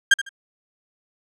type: tone with echo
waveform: 35% pulse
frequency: 1600 Hz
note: G6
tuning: 35 cents sharp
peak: -8 dBFS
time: 0.11-0.14 s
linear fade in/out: 5 ms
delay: 76 ms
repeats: 2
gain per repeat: -13 dB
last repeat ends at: 0.292 s
effects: low-pass 8000 Hz 12 dB/octave